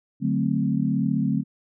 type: chord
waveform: sine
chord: D dominant seventh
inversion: none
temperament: equal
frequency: 146.83 / 185 / 220 / 261.6 Hz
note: D3 / F#3 / A3 / C4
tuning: 0 / 0 / 0 / 0 cents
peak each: -26 / -26 / -25 / -26 dBFS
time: 0.2-1.44 s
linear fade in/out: 50 ms
effects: none